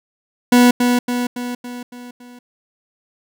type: tone with echo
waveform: 40% pulse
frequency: 245 Hz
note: B3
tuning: 14 cents flat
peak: -7 dBFS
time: 0.52-0.71 s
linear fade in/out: 5 ms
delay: 280 ms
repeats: 6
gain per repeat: -5 dB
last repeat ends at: 2.39 s
effects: none